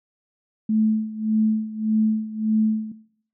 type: tone with tremolo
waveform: sine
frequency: 217.5 Hz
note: A3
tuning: 20 cents flat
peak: -15 dBFS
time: 0.69-2.92 s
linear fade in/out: 5 ms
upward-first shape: sine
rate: 1.7 Hz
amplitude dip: 80%
effects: noise-tail reverb RT60 0.6 s tail -17 dB re dry

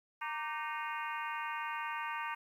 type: harmonic tone with a mistuned harmonic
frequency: 308.5 Hz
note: D#4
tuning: 15 cents flat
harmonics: 3 / 4 / 5 / 6 / 7 / 8 / 9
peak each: -40 / -42 / -44 / -46 / -47 / -48 / -49 dBFS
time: 0.21-2.35 s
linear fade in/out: 10 ms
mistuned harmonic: 4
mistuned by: -85 cents
effects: 11-bit

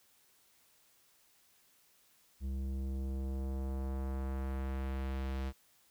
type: tone with low-pass filter sweep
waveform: square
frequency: 66.5 Hz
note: C2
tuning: 29 cents sharp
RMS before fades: -37 dBFS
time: 2.4-5.53 s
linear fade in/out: 50 ms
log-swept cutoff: 210 to 4700 Hz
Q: 0.8
effects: white hiss -68 dBFS RMS until 5.9 s

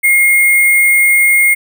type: tone with sample-and-hold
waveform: sine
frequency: 2142 Hz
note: C7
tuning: 40 cents sharp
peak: -6 dBFS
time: 0.03-1.55 s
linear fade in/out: 20 ms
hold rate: 11025 Hz
effects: none

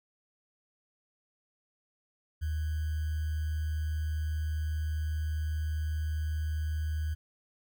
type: tone with sample-and-hold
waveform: sine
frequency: 77.5 Hz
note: D#2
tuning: 6 cents flat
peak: -29 dBFS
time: 2.41-7.15 s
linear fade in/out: 20 ms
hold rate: 1575 Hz
effects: none

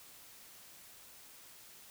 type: silence
effects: white hiss -56 dBFS RMS until 1.9 s

